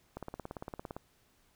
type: click train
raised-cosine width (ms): 1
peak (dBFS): -26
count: 15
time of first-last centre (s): 0.17-0.965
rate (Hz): 17.6
effects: pink hiss -69 dBFS RMS until 1.55 s